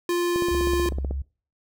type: tone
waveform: square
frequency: 349.2 Hz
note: F4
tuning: in tune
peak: -22 dBFS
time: 0.09-0.89 s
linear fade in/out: 2 ms
type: click train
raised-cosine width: 2 ms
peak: -18 dBFS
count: 13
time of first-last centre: 0.36-1.11 s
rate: 16 Hz
type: tone with vibrato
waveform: sine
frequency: 67.5 Hz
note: C#2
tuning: 45 cents flat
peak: -26 dBFS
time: 0.51-1.22 s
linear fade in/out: 5 ms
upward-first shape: square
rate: 5 Hz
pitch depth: 15 cents each way
effects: noise-tail reverb RT60 0.4 s tail -23 dB re dry